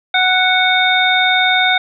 harmonic tone with a mistuned harmonic, 740 Hz, F#5, in tune, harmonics 1 / 2 / 3 / 5, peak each -16 / -16 / -16 / -16 dBFS, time 0.14-1.78 s, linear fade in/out 5 ms, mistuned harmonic 5, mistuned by -19 cents, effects none

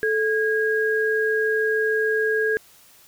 sine tone pair together, 436.6 / 1637 Hz, A4 / G#6, -13 / -25 cents, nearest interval octave + major seventh, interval 2288 cents, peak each -21 / -22 dBFS, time 0.03-2.57 s, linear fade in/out 0 ms, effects white hiss -52 dBFS RMS until 3.07 s

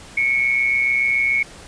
sine tone pair together, 2199 / 2326 Hz, C#7 / D7, -14 / -17 cents, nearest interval minor second, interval 97 cents, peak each -16 / -24 dBFS, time 0.17-1.43 s, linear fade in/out 5 ms, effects pink hiss -41 dBFS RMS until 1.67 s + resampled to 22050 Hz

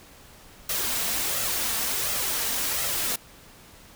white noise with flanger, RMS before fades -27 dBFS, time 0.69-3.16 s, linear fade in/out 5 ms, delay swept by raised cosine 1.5 to 4.5 ms, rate 1.4 Hz, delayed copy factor +0.5, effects pink hiss -50 dBFS RMS until 3.95 s

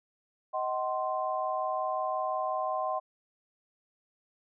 sine chord, C diminished, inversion first, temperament just, 627.9 / 753.5 / 1046.5 Hz, Eb5 / Gb5 / C6, +16 / +31 / 0 cents, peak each -33 dBFS, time 0.53-3 s, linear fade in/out 20 ms, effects none

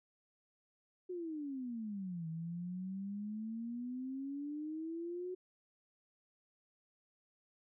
sine exponential two-way sweep, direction down then up, 370 to 160 to 370 Hz, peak -39 dBFS, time 1.09-5.35 s, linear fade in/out 10 ms, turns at 2.28 s, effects none

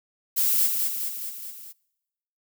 violet noise with echo, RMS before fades -22 dBFS, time 0.36-0.68 s, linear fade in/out 20 ms, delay 210 ms, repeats 5, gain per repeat -4 dB, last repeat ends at 1.73 s, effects noise-tail reverb RT60 1.0 s tail -25 dB re dry

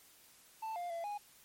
triangle tone with pitch steps, 884 / 702 / 675 / 825 Hz, A5 / F5 / E5 / G#5, +8 / +9 / +41 / -12 cents, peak -36 dBFS, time 0.62-1.18 s, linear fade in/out 10 ms, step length 140 ms, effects white hiss -62 dBFS RMS until 1.44 s + MP3 64 kbps

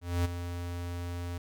square tone with ADSR envelope, 87.31 Hz, F2, in tune, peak -25 dBFS, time 0.01-1.38 s, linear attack 240 ms, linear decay 15 ms, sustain -10 dB, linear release 4 ms, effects none

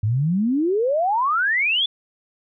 sine exponential sweep, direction up, 100 to 3520 Hz, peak -17 dBFS, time 0.03-1.86 s, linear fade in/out 5 ms, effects none

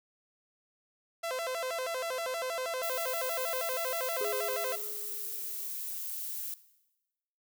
sawtooth tone with vibrato, 587.3 Hz, D5, in tune, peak -29 dBFS, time 1.23-4.76 s, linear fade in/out 10 ms, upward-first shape square, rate 6.3 Hz, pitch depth 230 cents each way
violet noise, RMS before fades -38 dBFS, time 2.83-6.54 s, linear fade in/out 2 ms
triangle tone with exponential decay, 415.3 Hz, G#4, in tune, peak -30 dBFS, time 4.21-5.92 s, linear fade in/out 1 ms, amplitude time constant 370 ms
effects noise-tail reverb RT60 1.0 s tail -17 dB re dry

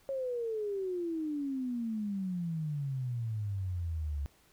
sine exponential sweep, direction down, 550 to 69.3 Hz, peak -32 dBFS, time 0.09-4.26 s, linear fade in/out 0 ms, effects pink hiss -65 dBFS RMS until 4.52 s

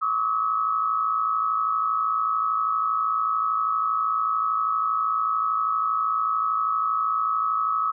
sine tone cluster, 1115 / 1168 / 1280 Hz, C#6 / D6 / D#6, +10 / -10 / +49 cents, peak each -31 / -29 / -22 dBFS, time 0.01-7.92 s, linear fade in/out 20 ms, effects none

